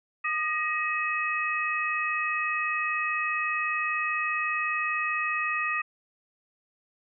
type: tone cluster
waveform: sine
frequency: 1224 / 1890 / 2555 Hz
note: D#6 / A#6 / D#7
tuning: -29 / +23 / +45 cents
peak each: -30 dBFS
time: 0.24-5.82 s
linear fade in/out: 10 ms
effects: none